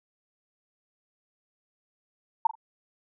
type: tone with echo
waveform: sine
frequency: 901 Hz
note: A5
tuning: 41 cents sharp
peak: -16 dBFS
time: 2.45-2.47 s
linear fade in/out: 5 ms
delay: 42 ms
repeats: 2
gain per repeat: -15 dB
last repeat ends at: 2.554 s
effects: none